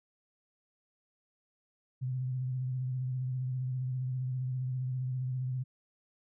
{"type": "tone with vibrato", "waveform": "sine", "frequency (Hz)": 128.2, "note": "C3", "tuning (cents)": -35, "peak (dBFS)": -31, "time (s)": [2.01, 5.64], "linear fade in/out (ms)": 20, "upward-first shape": "triangle", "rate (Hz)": 15, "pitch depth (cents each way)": 45, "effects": []}